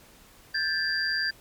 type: tone cluster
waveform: sine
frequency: 1589 / 1748 / 4748 Hz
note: G6 / A6 / D8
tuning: +23 / -12 / +18 cents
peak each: -29 dBFS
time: 0.54-1.31 s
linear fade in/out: 10 ms
effects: pink hiss -54 dBFS RMS until 1.4 s + MP3 96 kbps